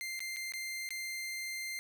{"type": "tone with dropouts", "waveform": "sawtooth", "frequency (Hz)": 2093, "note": "C7", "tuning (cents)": 0, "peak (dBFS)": -34, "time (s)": [0.01, 1.79], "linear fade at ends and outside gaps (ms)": 0, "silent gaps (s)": [[0.193, 0.204], [0.362, 0.368], [0.521, 0.537], [0.89, 0.906]], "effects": []}